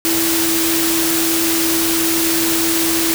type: tone in noise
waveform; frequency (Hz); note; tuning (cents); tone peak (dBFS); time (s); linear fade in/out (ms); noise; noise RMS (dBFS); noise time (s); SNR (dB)
sine; 329.8; E4; +1; -18; 0.05-3.14; 0; white; -18; 0.05-3.14; -3
effects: none